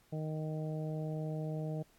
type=harmonic tone; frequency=155.56 Hz; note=D#3; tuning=in tune; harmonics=1 / 2 / 3 / 4 / 5; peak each=-36 / -45 / -45 / -45 / -53 dBFS; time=0.12-1.83 s; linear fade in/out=10 ms; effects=pink hiss -68 dBFS RMS until 1.98 s + AAC 64 kbps